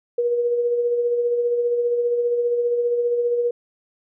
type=tone with tremolo; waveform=sine; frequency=479.3 Hz; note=A#4; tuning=48 cents sharp; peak=-16 dBFS; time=0.18-3.51 s; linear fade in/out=5 ms; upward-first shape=sine; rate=15 Hz; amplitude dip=40%; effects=none